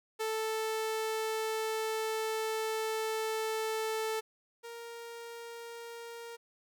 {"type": "tone pair in turn", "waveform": "sawtooth", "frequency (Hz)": [440, 466.6], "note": ["A4", "A#4"], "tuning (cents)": [0, 2], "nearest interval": "minor second", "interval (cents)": 102, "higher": "second", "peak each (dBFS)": [-28, -39], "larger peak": "first", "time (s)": [[0.19, 4.21], [4.63, 6.37]], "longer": "first", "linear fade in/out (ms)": 20, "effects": []}